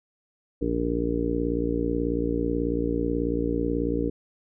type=harmonic tone; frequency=58.27 Hz; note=A#1; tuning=in tune; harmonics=1 / 2 / 3 / 4 / 5 / 6 / 7 / 8; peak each=-31 / -37 / -34 / -36 / -27 / -35 / -32 / -30 dBFS; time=0.61-4.1 s; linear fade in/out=10 ms; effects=none